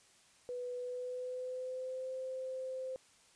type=tone with pitch glide; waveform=sine; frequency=493.9 to 519.4 Hz; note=B4 to C5; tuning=0 to -13 cents; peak=-38 dBFS; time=0.49-2.96 s; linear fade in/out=0 ms; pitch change=+87 cents; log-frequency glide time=0.76-2.12 s; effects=white hiss -65 dBFS RMS until 3.35 s + resampled to 22050 Hz